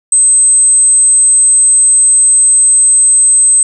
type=tone; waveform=sine; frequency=8220 Hz; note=C9; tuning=32 cents flat; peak=-4 dBFS; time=0.12-3.63 s; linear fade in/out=2 ms; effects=none